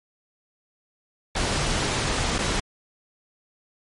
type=noise with dropouts; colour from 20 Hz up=pink; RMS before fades=-24 dBFS; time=1.35-2.6 s; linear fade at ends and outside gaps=5 ms; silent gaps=2.383-2.388 s; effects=low-pass 8000 Hz 12 dB/octave + MP3 48 kbps